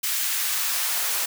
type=noise with high-pass filter sweep; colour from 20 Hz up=white; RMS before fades=-25 dBFS; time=0.03-1.26 s; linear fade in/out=10 ms; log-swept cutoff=1800 to 600 Hz; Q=0.79; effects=none